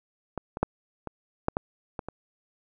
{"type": "clicks", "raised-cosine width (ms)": 1, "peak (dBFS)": [-17, -19, -8, -20, -9, -12, -18, -21], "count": 8, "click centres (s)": [0.377, 0.571, 0.63, 1.073, 1.484, 1.569, 1.992, 2.086], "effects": []}